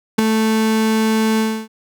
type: tone with ADSR envelope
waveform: 35% pulse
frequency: 220 Hz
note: A3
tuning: in tune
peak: -5 dBFS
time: 0.18-1.68 s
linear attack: 11 ms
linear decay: 4 ms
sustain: -7 dB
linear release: 290 ms
effects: none